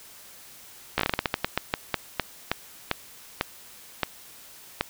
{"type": "slowing click train", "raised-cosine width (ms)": 0.3, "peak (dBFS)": -6, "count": 20, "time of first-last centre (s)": [0.98, 4.81], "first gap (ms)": 14, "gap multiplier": 1.25, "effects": ["white hiss -48 dBFS RMS until 4.89 s"]}